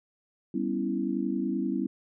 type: chord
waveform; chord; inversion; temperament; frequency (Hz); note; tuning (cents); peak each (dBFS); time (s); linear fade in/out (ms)
sine; C# half-diminished seventh; second; equal; 196 / 246.9 / 277.2 / 329.6; G3 / B3 / C#4 / E4; 0 / 0 / 0 / 0; -32; 0.54-1.87; 5
effects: none